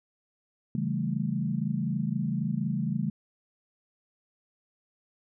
sine chord, A dominant seventh, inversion first, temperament equal, 138.59 / 164.81 / 196 / 220 Hz, C#3 / E3 / G3 / A3, 0 / 0 / 0 / 0 cents, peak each -32 dBFS, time 0.75-3.1 s, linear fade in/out 2 ms, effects none

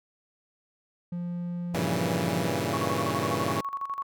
triangle tone with pitch glide, 174.61 to 173 Hz, F3 to F3, 0 to -16 cents, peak -28 dBFS, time 1.12-2.48 s, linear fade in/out 5 ms, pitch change -16 cents, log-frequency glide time 1.69-2.24 s
10% pulse chord, G diminished seventh, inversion none, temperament equal with one note detuned, 98 / 116.54 / 138.59 / 164.15 Hz, G2 / Bb2 / Db3 / Fb3, 0 / 0 / 0 / -7 cents, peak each -24 dBFS, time 1.74-3.61 s, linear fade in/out 5 ms
sine tone with tremolo, 1108.7 Hz, C#6, in tune, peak -28 dBFS, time 2.73-4.03 s, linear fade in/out 5 ms, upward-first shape square, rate 12 Hz, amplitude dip 70%
effects none

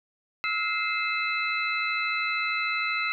sine tone cluster, 1302 / 1415 / 2090 / 2605 / 4005 Hz, E6 / F6 / C7 / E7 / B7, -22 / +22 / -2 / -21 / +23 cents, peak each -32 / -36 / -29 / -30 / -36 dBFS, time 0.44-3.12 s, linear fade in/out 0 ms, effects none

